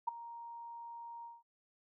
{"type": "tone with ADSR envelope", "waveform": "sine", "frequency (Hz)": 935, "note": "A#5", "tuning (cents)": 5, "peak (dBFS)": -28, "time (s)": [0.07, 1.43], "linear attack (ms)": 12, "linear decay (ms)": 11, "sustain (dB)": -17, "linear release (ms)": 190, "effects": []}